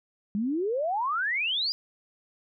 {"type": "exponential sweep", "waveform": "sine", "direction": "up", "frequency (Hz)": [196, 4978], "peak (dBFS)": -25, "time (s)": [0.35, 1.72], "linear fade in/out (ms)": 0, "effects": []}